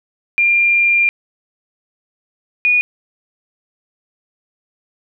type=tone pair in turn; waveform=sine; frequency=2393 / 2455 Hz; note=D7 / D#7; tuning=+32 / -24 cents; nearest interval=unison; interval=44 cents; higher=second; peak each=-10 dBFS; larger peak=neither; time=0.38-1.09 / 2.65-2.81 s; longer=first; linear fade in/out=0 ms; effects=none